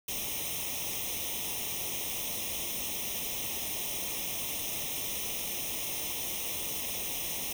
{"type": "noise with comb filter", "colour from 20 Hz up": "white", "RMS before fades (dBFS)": -35, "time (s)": [0.08, 7.53], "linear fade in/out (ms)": 5, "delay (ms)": 0.33, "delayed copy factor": 0.95, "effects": []}